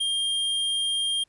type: tone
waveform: square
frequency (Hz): 3208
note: G7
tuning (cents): +39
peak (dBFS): -24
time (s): 0-1.24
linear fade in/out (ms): 10
effects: pink hiss -69 dBFS RMS until 1.28 s + resampled to 24000 Hz